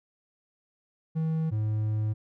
triangle tone pair in turn, 160 / 107.6 Hz, D#3 / A2, +49 / -38 cents, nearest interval perfect fifth, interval 687 cents, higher first, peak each -23 dBFS, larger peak neither, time 1.15-1.51 / 1.51-2.14 s, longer second, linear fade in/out 20 ms, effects none

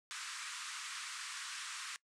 pink band-pass noise, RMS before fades -45 dBFS, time 0.11-1.96 s, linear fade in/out 0 ms, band 1100 to 9400 Hz, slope 48 dB/octave, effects noise-tail reverb RT60 0.1 s tail -21 dB re dry

